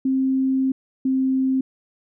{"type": "tone pair in turn", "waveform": "sine", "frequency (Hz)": [264.5, 263.2], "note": ["C4", "C4"], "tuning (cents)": [19, 10], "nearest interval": "unison", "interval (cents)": 9, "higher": "first", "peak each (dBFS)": -17, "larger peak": "neither", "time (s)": [[0.05, 0.72], [1.05, 1.61]], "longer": "first", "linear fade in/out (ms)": 5, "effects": []}